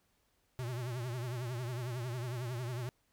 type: tone with vibrato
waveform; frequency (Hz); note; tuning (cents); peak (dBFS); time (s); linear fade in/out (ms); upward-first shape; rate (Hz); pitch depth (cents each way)
square; 122.7; B2; -11; -37; 0.59-2.89; 0; triangle; 11; 130
effects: pink hiss -75 dBFS RMS until 3.12 s